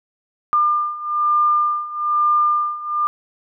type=beating tone pair; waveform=sine; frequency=1200 / 1201.1 Hz; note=D6 / D6; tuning=+37 / +39 cents; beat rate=1.1 Hz; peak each=-20 / -17 dBFS; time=0.53-3.07 s; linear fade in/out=0 ms; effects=none